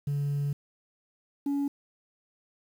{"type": "tone pair in turn", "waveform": "sine", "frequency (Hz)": [143.1, 282.3], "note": ["D3", "C#4"], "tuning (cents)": [-45, 32], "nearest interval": "octave", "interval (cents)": 1177, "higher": "second", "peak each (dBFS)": [-24, -23], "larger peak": "second", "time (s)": [[0.07, 0.53], [1.46, 1.68]], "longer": "first", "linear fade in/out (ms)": 5, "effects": ["tanh soft clip ceiling -25 dBFS", "9-bit"]}